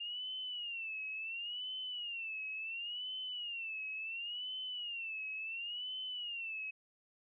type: tone with vibrato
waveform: sine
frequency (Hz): 2794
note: F7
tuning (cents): 0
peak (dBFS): -39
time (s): 0-6.71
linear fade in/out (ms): 10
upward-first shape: sine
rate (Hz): 0.71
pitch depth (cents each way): 150
effects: none